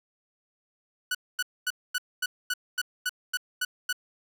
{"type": "tone bursts", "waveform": "sawtooth", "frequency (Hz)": 1480, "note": "F#6", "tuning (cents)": 0, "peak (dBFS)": -22, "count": 11, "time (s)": [1.11, 3.928], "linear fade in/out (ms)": 5, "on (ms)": 38, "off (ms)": 240, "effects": []}